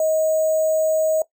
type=tone with sample-and-hold; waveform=sine; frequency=630 Hz; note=D#5; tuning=21 cents sharp; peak=-16 dBFS; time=0-1.22 s; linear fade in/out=2 ms; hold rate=7350 Hz; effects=noise-tail reverb RT60 0.1 s tail -17 dB re dry